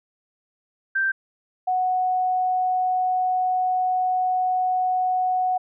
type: tone pair in turn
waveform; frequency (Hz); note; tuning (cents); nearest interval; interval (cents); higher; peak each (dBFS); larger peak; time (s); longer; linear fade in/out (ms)
sine; 1568 / 738.1; G6 / F#5; 0 / -4; octave + minor second; 1304; first; -19; neither; 0.95-1.12 / 1.67-5.58; second; 10
effects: none